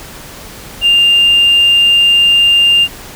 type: tone with hard clipping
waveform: triangle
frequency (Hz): 2800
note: F7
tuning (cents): +4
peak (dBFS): -5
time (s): 0.81-2.88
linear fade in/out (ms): 50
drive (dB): 2
effects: pink hiss -31 dBFS RMS until 3.15 s